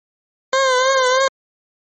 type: tone with vibrato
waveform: 20% pulse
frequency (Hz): 521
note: C5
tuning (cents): -7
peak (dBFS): -8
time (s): 0.53-1.28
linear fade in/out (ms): 2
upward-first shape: triangle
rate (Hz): 3.2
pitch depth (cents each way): 73
effects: MP3 32 kbps